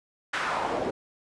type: noise with band-pass filter sweep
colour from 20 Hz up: pink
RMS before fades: -29 dBFS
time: 0.33-0.91 s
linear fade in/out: 10 ms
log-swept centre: 1700 to 420 Hz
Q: 1.7
effects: resampled to 22050 Hz